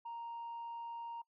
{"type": "tone", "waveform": "sine", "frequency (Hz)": 932.3, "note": "A#5", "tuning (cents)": 0, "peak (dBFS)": -40, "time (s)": [0.05, 1.22], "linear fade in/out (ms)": 10, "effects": ["noise-tail reverb RT60 0.1 s tail -23 dB re dry", "tanh soft clip ceiling -40 dBFS"]}